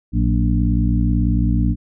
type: harmonic tone with a mistuned harmonic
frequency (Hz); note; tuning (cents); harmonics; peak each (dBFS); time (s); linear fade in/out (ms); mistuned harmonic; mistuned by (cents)
58.27; A#1; 0; 1 / 2 / 3 / 4 / 5; -17 / -20 / -22 / -23 / -24; 0.12-1.76; 50; 3; +76
effects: none